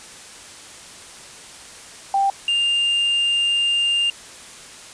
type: tone pair in turn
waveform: sine / triangle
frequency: 788 / 2802 Hz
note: G5 / F7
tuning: +9 / +5 cents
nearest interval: octave + minor seventh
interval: 2196 cents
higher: second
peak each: -15 dBFS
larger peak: neither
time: 2.14-2.3 / 2.48-4.1 s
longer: second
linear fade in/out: 2 ms
effects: white hiss -40 dBFS RMS until 4.93 s + resampled to 22050 Hz